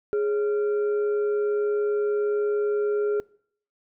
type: tone with frequency modulation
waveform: sine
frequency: 415.3 Hz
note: G#4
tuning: in tune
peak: -21 dBFS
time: 0.13-3.2 s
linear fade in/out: 0 ms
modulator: 968 Hz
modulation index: 0.28
effects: noise-tail reverb RT60 0.6 s tail -24 dB re dry